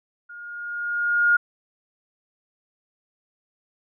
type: tone with level ramp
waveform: sine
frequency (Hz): 1424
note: F6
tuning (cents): +33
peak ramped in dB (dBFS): -38 to -13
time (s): 0.29-1.37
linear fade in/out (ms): 10
effects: none